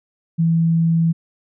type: tone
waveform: sine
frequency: 165.1 Hz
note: E3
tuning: 3 cents sharp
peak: -13 dBFS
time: 0.38-1.13 s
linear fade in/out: 20 ms
effects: none